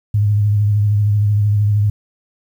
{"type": "tone with vibrato", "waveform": "sine", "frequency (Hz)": 103.83, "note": "G#2", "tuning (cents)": 0, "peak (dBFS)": -11, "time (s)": [0.14, 1.9], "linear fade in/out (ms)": 5, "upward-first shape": "triangle", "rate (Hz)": 13, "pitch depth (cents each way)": 44, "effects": ["8-bit"]}